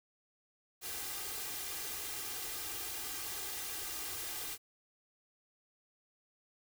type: noise with comb filter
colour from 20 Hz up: white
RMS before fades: -41 dBFS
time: 0.81-4.58 s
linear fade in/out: 50 ms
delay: 2.5 ms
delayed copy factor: +0.7
effects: none